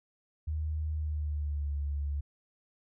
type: tone with pitch glide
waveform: sine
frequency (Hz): 77.3 to 71.71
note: D#2 to D2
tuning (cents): -11 to -41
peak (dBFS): -30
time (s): 0.47-2.21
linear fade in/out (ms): 10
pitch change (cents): -130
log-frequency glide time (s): 0.94-1.73
effects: none